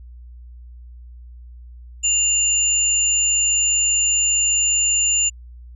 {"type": "tone pair together", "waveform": "sine", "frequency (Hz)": [2794, 7061], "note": ["F7", "A8"], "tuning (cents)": [0, 5], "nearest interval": "octave + major third", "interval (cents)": 1605, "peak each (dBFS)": [-22, -16], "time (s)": [2.03, 5.3], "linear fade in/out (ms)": 20, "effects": ["added 60 Hz sine -37 dBFS peak until 5.75 s"]}